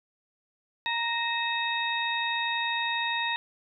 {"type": "harmonic tone with a mistuned harmonic", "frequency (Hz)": 932.3, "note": "A#5", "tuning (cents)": 0, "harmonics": [1, 2, 3, 4], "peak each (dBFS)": [-31, -31, -34, -32], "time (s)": [0.86, 3.36], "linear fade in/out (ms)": 0, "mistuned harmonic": 3, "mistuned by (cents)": -130, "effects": []}